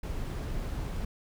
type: noise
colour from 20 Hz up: brown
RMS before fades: -34 dBFS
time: 0.03-1.05 s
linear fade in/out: 5 ms
effects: none